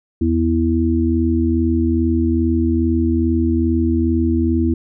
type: harmonic tone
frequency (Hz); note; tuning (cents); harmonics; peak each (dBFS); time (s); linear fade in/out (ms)
82.4; E2; 0; 1 / 3 / 4; -18 / -18 / -18; 0.21-4.74; 5
effects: none